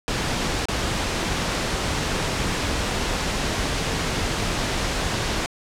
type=noise with dropouts; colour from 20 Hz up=pink; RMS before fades=-24 dBFS; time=0.08-5.46 s; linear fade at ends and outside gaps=0 ms; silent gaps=0.655-0.685 s; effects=low-pass 7000 Hz 12 dB/octave